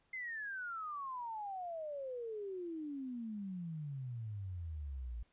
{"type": "exponential sweep", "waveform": "sine", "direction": "down", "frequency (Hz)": [2097, 55.1], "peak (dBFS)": -40, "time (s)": [0.13, 5.23], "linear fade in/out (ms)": 5, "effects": ["pink hiss -75 dBFS RMS until 5.32 s", "resampled to 8000 Hz"]}